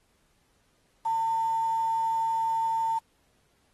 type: tone with quantisation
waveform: sine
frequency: 903 Hz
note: A5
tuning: 45 cents sharp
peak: -24 dBFS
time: 1.05-2.99 s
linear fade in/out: 10 ms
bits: 8
effects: pink hiss -69 dBFS RMS until 3.73 s + AAC 32 kbps